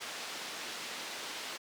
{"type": "band-pass noise", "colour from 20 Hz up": "white", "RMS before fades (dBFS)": -42, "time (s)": [0, 1.58], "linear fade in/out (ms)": 20, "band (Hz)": [250, 4600], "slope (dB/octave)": 12, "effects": []}